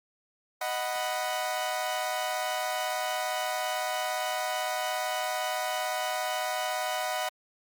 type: chord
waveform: sawtooth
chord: B major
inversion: first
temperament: equal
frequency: 622.3 / 740 / 987.8 Hz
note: D#5 / F#5 / B5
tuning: 0 / 0 / 0 cents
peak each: -30 / -28 / -32 dBFS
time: 0.61-7.29 s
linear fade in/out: 5 ms
effects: Opus 48 kbps